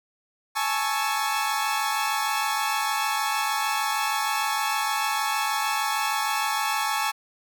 sawtooth chord, A major seventh, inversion third, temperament equal with one note detuned, 833.5 / 880 / 1108.7 / 1318.5 Hz, G#5 / A5 / C#6 / E6, +6 / 0 / 0 / 0 cents, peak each -25 / -25 / -25 / -28 dBFS, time 0.55-7.12 s, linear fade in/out 20 ms, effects none

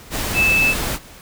sine tone in noise, 2623 Hz, E7, 9 cents flat, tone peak -13 dBFS, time 0.34-0.75 s, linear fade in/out 50 ms, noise pink, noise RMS -23 dBFS, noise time 0.1-0.99 s, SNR +7 dB, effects pink hiss -42 dBFS RMS until 1.21 s

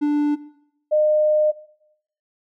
triangle / sine tone pair in turn, 294.2 / 609.5 Hz, D4 / D#5, +3 / -36 cents, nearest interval octave + minor second, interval 1261 cents, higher second, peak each -14 dBFS, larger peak neither, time 0.01-0.36 / 0.91-1.52 s, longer second, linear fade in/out 20 ms, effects noise-tail reverb RT60 0.7 s tail -17 dB re dry

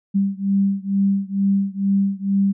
sine beating tone pair, 196.1 / 198.3 Hz, G3 / G3, +1 / +20 cents, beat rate 2.2 Hz, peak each -19 / -20 dBFS, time 0.14-2.53 s, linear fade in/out 20 ms, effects none

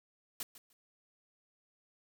white noise with echo, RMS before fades -39 dBFS, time 0.4-0.43 s, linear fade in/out 2 ms, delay 150 ms, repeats 2, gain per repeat -15 dB, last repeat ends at 0.73 s, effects none

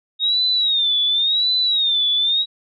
sine tone with vibrato, 3718 Hz, A#7, 5 cents flat, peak -15 dBFS, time 0.19-2.46 s, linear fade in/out 50 ms, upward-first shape sine, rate 0.92 Hz, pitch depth 130 cents each way, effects none

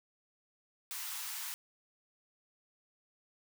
white high-pass noise, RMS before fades -41 dBFS, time 0.91-1.54 s, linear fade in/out 0 ms, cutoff 840 Hz, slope 48 dB/octave, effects none

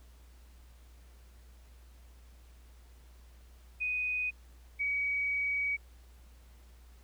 sine tone pair in turn, 2492 / 2265 Hz, D#7 / C#7, +2 / +37 cents, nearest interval major second, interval 165 cents, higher first, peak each -30 / -29 dBFS, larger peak second, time 3.8-4.31 / 4.79-5.77 s, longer second, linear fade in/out 20 ms, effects added 60 Hz sine -53 dBFS peak until 7.03 s + pink hiss -65 dBFS RMS until 7.03 s

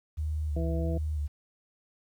sine tone with vibrato, 75.1 Hz, D2, 39 cents sharp, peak -28 dBFS, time 0.17-1.28 s, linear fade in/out 20 ms, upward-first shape square, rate 1.5 Hz, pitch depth 41 cents each way
harmonic tone, 164.81 Hz, E3, in tune, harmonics 1 / 2 / 3 / 4, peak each -33 / -36 / -38 / -39 dBFS, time 0.56-0.98 s, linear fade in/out 5 ms
effects 10-bit

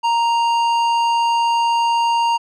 triangle tone with tanh clipping, 932 Hz, A#5, 1 cent flat, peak -16 dBFS, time 0.03-2.38 s, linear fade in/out 20 ms, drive 16 dB, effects none

